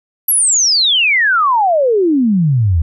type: exponential sweep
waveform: sine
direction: down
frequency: 11970 to 76 Hz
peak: -9 dBFS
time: 0.28-2.82 s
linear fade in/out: 5 ms
effects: none